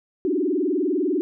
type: tone with vibrato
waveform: sine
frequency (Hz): 329.9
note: E4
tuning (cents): +1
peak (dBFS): -19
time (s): 0.25-1.21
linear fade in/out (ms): 0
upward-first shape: sine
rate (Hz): 20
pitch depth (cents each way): 290
effects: none

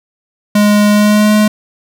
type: tone with pitch glide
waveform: square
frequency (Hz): 207.7 to 211.9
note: G#3 to G#3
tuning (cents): 0 to +35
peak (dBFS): -7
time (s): 0.55-1.48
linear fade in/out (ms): 5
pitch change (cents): +35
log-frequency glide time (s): 0.91-1.34
effects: none

